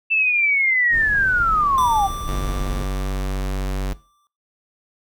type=linear sweep; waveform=sine; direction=down; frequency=2664 to 760 Hz; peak=-15 dBFS; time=0.1-2.08 s; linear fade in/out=20 ms
type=noise; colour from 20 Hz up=brown; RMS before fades=-30 dBFS; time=0.9-2.87 s; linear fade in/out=50 ms
type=tone with exponential decay; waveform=square; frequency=1174.7 Hz; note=D6; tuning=in tune; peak=-23 dBFS; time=1.78-4.27 s; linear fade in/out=0 ms; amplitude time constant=540 ms
type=tone; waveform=square; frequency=47.82 Hz; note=G1; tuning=42 cents flat; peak=-21 dBFS; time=2.28-3.93 s; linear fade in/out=0 ms
effects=noise-tail reverb RT60 0.3 s tail -18 dB re dry